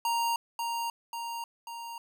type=tone with echo; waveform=square; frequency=932.3 Hz; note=A#5; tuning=in tune; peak=-27 dBFS; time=0.05-0.36 s; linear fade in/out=2 ms; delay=540 ms; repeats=3; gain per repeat=-4 dB; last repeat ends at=1.98 s; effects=none